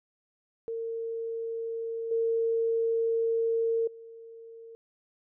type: tone with level steps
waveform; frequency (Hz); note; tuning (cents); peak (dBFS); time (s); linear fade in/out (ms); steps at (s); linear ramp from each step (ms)
sine; 456.4; A#4; -37; -31 / -24 / -44; 0.68-4.75; 0; 2.11 / 3.87; 5
effects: none

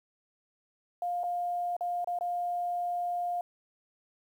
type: tone with dropouts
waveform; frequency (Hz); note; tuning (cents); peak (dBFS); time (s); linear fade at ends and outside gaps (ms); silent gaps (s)
sine; 705; F5; +16; -29; 1.02-3.41; 2; 1.234-1.239 / 1.766-1.808 / 2.045-2.073 / 2.188-2.209
effects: 10-bit

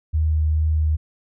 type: tone with vibrato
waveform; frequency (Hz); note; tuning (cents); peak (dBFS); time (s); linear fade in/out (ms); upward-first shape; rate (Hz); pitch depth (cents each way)
sine; 77.78; D#2; 0; -16; 0.13-0.97; 20; triangle; 2.3; 13
effects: none

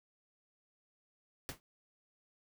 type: noise with exponential decay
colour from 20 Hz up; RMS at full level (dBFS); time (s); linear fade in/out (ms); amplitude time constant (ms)
pink; -37; 1.49-1.6; 0; 23
effects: none

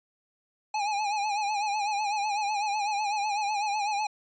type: tone with vibrato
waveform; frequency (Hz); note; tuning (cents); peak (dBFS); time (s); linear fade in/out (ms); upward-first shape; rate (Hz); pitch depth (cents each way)
square; 831; G#5; +1; -27; 0.74-4.07; 5; sine; 8; 72
effects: resampled to 16000 Hz

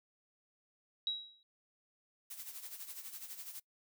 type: tone with exponential decay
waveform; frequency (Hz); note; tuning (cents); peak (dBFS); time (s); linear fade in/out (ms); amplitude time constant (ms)
sine; 3860; B7; -40; -30; 1.07-1.43; 1; 77
type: noise with tremolo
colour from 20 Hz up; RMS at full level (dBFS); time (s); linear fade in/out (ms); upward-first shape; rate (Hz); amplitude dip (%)
blue; -45; 2.3-3.6; 10; sine; 12; 65
effects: noise-tail reverb RT60 0.1 s tail -22 dB re dry

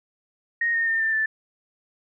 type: tone with pitch steps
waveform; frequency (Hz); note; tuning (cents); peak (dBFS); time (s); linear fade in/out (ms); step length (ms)
sine; 1864.7 / 1838 / 1811.6 / 1785.6 / 1760; A#6 / A#6 / A#6 / A6 / A6; 0 / -25 / -50 / +25 / 0; -20; 0.61-1.26; 5; 130
effects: none

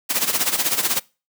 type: noise with tremolo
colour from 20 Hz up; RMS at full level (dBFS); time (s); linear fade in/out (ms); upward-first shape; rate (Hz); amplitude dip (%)
white; -18; 0.09-1; 20; sine; 16; 75
effects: noise-tail reverb RT60 0.3 s tail -23 dB re dry + high-pass 150 Hz 12 dB/octave

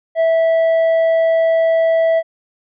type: tone with tanh clipping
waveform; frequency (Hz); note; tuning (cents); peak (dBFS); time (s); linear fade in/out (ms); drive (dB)
triangle; 655; E5; -11; -12; 0.15-2.23; 50; 9
effects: none

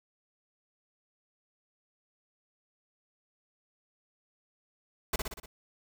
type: noise with echo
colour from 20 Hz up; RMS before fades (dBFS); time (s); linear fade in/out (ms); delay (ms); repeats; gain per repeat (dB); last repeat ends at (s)
pink; -29; 5.13-5.16; 5; 60; 5; -4; 5.46
effects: none

